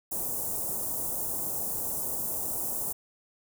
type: band-stop noise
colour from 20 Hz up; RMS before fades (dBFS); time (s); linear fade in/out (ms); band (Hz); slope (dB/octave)
white; -32; 0.11-2.93; 10; 870 to 8000; 24
effects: none